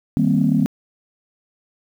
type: chord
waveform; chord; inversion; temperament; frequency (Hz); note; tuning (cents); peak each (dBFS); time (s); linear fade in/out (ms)
sine; C minor seventh; first; equal with one note detuned; 156.01 / 196 / 233.1 / 261.6; Eb3 / G3 / Bb3 / C4; +5 / 0 / 0 / 0; -19; 0.17-0.66; 0
effects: tanh soft clip ceiling -5 dBFS + 8-bit